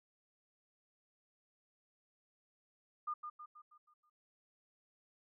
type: tone with echo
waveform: sine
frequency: 1213 Hz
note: D#6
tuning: 44 cents flat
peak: -36 dBFS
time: 3.07-3.14 s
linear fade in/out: 10 ms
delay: 160 ms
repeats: 6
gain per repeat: -6 dB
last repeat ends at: 4.1 s
effects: none